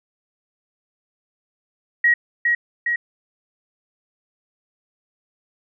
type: tone with echo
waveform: sine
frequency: 1900 Hz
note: A#6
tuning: 33 cents sharp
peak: -12 dBFS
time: 2.04-2.14 s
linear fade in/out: 5 ms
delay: 410 ms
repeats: 2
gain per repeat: -3 dB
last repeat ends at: 2.96 s
effects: none